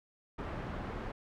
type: low-pass noise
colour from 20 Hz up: pink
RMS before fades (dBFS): -40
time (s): 0.38-1.12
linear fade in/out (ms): 10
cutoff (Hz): 1500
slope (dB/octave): 12
effects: none